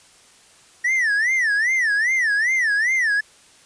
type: tone with vibrato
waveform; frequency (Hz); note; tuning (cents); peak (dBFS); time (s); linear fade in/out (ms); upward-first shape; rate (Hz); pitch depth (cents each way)
triangle; 1862; A#6; -2; -15; 0.84-3.21; 10; sine; 2.5; 220
effects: white hiss -51 dBFS RMS until 3.65 s + resampled to 22050 Hz